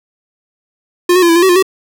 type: tone with pitch steps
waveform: square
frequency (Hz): 353.7 / 368.1 / 342.8 / 332.2 / 345.3 / 379.5 / 352 / 380.6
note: F4 / F#4 / F4 / E4 / F4 / F#4 / F4 / F#4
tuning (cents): +22 / -9 / -32 / +13 / -20 / +44 / +14 / +49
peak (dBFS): -7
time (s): 1.09-1.626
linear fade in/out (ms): 5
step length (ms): 67
effects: 8-bit